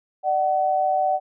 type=tone pair together; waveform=sine; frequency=598.9 / 754 Hz; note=D5 / F#5; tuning=+34 / +32 cents; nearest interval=major third; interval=398 cents; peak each=-24 / -19 dBFS; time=0.23-1.2 s; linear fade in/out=50 ms; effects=none